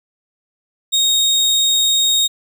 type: tone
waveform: 30% pulse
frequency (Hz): 3729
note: A#7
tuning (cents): 0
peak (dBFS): -10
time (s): 0.92-2.28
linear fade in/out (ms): 20
effects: none